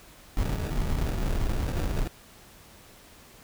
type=noise with sample-and-hold; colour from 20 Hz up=brown; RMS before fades=-27 dBFS; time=0.37-2.08 s; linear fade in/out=2 ms; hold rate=1050 Hz; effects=pink hiss -52 dBFS RMS until 3.43 s